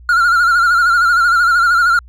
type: tone with vibrato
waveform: triangle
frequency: 1400 Hz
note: F6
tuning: 4 cents sharp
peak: -7 dBFS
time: 0.09-1.99 s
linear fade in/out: 2 ms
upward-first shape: sine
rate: 13 Hz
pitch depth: 69 cents each way
effects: added 60 Hz sine -36 dBFS peak until 2.08 s